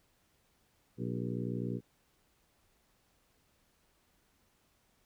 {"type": "harmonic tone with a mistuned harmonic", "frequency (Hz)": 60, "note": "B1", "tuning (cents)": -49, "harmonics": [2, 3, 4, 5, 6, 7, 8], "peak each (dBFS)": [-38, -39, -40, -43, -45, -45, -48], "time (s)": [0.97, 1.81], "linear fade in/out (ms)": 50, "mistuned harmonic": 7, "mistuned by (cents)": -52, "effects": ["pink hiss -72 dBFS RMS until 5.05 s"]}